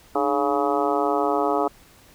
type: harmonic tone with a mistuned harmonic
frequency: 140.6 Hz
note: C#3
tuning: 25 cents sharp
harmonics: 2 / 3 / 4 / 5 / 6 / 7 / 8 / 9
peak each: -27 / -25 / -28 / -25 / -28 / -31 / -31 / -29 dBFS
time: 0.15-1.68 s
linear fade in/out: 5 ms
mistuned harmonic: 2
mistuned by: +120 cents
effects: pink hiss -52 dBFS RMS until 2.14 s